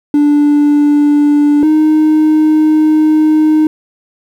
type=tone pair in turn; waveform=triangle; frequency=292.7 / 309.3 Hz; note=D4 / D#4; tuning=-6 / -10 cents; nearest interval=minor second; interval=96 cents; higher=second; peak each=-3 dBFS; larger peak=neither; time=0.14-1.63 / 1.63-3.67 s; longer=second; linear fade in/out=2 ms; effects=tanh soft clip ceiling 0 dBFS + 7-bit